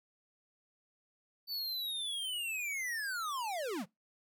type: linear sweep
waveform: square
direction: down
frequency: 4561 to 146.83 Hz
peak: -36 dBFS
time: 1.47-3.86 s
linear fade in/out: 50 ms
effects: noise-tail reverb RT60 0.2 s tail -24 dB re dry